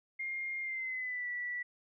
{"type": "tone with pitch glide", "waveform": "sine", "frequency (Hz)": [2122, 1957.2], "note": ["C7", "B6"], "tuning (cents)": [24, -16], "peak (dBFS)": -35, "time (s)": [0.19, 1.63], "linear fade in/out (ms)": 10, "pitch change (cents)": -140, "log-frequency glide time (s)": [0.61, 1.28], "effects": []}